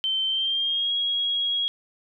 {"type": "tone with pitch glide", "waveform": "sine", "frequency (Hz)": [3100, 3303], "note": ["G7", "G#7"], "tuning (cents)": [-20, -10], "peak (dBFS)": -22, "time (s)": [0.04, 1.68], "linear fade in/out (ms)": 0, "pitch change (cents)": 110, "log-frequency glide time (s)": [0.26, 0.94], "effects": []}